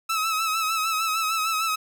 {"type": "tone with vibrato", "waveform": "sawtooth", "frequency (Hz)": 1297, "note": "E6", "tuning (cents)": -28, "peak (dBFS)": -19, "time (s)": [0.09, 1.76], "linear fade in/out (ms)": 10, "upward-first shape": "sine", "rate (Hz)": 6.6, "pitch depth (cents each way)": 48, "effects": []}